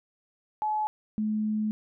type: tone pair in turn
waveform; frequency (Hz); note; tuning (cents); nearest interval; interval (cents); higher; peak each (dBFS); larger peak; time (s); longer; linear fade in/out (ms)
sine; 855 / 214.4; A5 / A3; -50 / -45; 2 octaves; 2395; first; -25 / -25; neither; 0.62-0.87 / 1.18-1.71; second; 0
effects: none